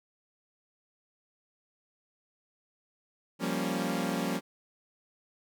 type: chord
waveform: sawtooth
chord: G half-diminished seventh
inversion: third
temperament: equal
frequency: 174.61 / 196 / 233.1 / 277.2 Hz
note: F3 / G3 / Bb3 / Db4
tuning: 0 / 0 / 0 / 0 cents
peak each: -31 dBFS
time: 3.39-4.41 s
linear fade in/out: 50 ms
effects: none